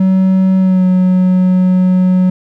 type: tone with pitch glide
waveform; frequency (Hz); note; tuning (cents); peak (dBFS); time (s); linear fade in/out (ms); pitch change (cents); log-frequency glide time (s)
triangle; 188.7 to 183.96; F#3 to F#3; +34 to -10; -5; 0-2.3; 5; -44; 0.58-0.85
effects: none